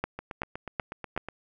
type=two click trains; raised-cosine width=0.5 ms; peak=-13 / -21 dBFS; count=4 / 10; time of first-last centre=0.04-1.176 / 0.19-1.286 s; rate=2.64 / 8.21 Hz; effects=none